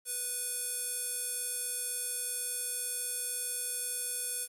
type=tone with band-pass filter; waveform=square; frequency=493.9 Hz; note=B4; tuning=in tune; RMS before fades=-36 dBFS; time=0.05-4.48 s; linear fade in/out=50 ms; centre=10000 Hz; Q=4.8; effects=10-bit